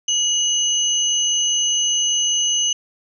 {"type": "tone pair together", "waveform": "sine", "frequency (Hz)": [2913, 6172], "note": ["F#7", "G8"], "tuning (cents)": [-28, -28], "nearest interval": "octave + minor second", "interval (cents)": 1300, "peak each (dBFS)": -19, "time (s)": [0.08, 2.73], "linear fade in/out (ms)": 5, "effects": []}